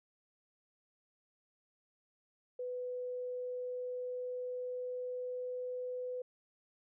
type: tone with pitch glide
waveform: sine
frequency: 497.8 to 500.7 Hz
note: B4 to B4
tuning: +14 to +24 cents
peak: -37 dBFS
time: 2.59-6.22 s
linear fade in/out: 5 ms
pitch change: +10 cents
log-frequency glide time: 2.91-5.9 s
effects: none